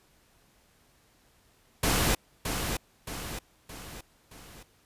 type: noise with echo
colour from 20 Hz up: pink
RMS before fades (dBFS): -25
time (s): 1.83-2.15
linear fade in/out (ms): 5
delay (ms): 620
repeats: 4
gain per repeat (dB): -6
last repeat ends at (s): 4.63
effects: pink hiss -64 dBFS RMS until 4.85 s + resampled to 32000 Hz